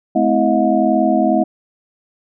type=tone cluster; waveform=sine; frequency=214 / 255.8 / 326 / 634 / 717 Hz; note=A3 / C4 / E4 / D#5 / F5; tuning=-48 / -39 / -19 / +32 / +45 cents; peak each=-18 dBFS; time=0.15-1.44 s; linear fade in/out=10 ms; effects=none